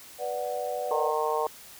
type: chord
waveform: sine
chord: B minor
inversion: none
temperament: equal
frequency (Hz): 493.9 / 587.3 / 740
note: B4 / D5 / F#5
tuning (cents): 0 / 0 / 0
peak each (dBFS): -33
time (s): 0.18-1.13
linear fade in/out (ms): 50
type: harmonic tone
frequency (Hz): 153.5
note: D#3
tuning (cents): -23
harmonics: 3 / 4 / 5 / 6 / 7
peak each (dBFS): -29 / -32 / -32 / -31 / -32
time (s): 0.91-1.47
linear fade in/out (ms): 2
effects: white hiss -48 dBFS RMS until 1.79 s